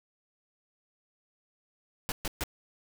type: noise bursts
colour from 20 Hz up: pink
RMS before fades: -32 dBFS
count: 3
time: 2.09-2.437 s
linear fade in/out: 0 ms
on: 29 ms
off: 130 ms
effects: none